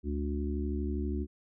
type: harmonic tone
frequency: 72.4 Hz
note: D2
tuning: 24 cents flat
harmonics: 1 / 3 / 4 / 5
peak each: -32 / -37 / -38 / -39 dBFS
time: 0.03-1.27 s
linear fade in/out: 50 ms
effects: none